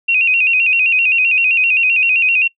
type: tone with vibrato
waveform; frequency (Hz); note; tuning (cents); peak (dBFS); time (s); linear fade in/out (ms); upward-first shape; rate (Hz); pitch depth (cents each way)
sine; 2621; E7; -11; -10; 0.08-2.48; 10; square; 7.7; 75
effects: noise-tail reverb RT60 0.1 s tail -21 dB re dry